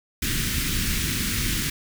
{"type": "band-stop noise", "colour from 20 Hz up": "pink", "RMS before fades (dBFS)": -25, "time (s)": [0.22, 1.7], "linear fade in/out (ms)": 5, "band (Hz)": [300, 1600], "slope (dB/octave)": 24, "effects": []}